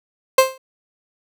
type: tone with exponential decay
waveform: 30% pulse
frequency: 525 Hz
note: C5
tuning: 6 cents sharp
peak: -3 dBFS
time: 0.38-0.58 s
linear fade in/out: 5 ms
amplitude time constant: 42 ms
effects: none